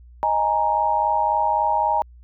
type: chord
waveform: sine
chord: D# suspended fourth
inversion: none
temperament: just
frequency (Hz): 622.3 / 829.7 / 933.4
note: D#5 / G#5 / A#5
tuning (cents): 0 / -2 / +2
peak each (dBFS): -26 / -21 / -20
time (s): 0.23-2.02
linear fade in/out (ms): 0
effects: added 60 Hz sine -43 dBFS peak until 2.23 s